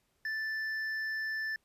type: tone with hard clipping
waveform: triangle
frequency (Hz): 1760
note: A6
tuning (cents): 0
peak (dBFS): -34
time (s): 0.25-1.56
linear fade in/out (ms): 2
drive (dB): 8
effects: pink hiss -75 dBFS RMS until 1.64 s + resampled to 32000 Hz